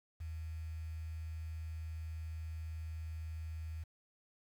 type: tone with quantisation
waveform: sine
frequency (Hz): 80.1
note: E2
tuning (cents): -49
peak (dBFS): -40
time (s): 0.2-3.84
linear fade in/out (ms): 10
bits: 10
effects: none